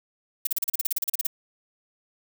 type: noise bursts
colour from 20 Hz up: violet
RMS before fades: -24 dBFS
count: 15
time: 0.45-1.269 s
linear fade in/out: 5 ms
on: 21 ms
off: 36 ms
effects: none